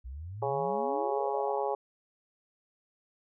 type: exponential sweep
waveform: sine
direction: up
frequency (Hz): 58.27 to 932.3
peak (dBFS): -38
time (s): 0.04-1.61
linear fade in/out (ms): 20
type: harmonic tone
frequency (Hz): 138.59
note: C#3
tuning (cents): 0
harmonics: 3 / 4 / 5 / 6 / 7 / 8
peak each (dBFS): -33 / -34 / -38 / -33 / -41 / -42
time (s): 0.42-1.75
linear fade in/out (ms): 5
effects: none